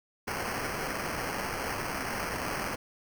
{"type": "noise with sample-and-hold", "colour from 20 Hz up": "white", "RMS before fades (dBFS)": -34, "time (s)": [0.27, 2.76], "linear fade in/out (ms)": 10, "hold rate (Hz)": 3675, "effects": []}